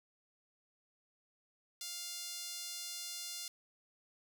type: tone with high-pass filter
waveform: sawtooth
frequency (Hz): 700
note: F5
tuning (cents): +4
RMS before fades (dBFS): -44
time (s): 1.81-3.48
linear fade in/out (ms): 2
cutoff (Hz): 4600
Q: 1.3
effects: none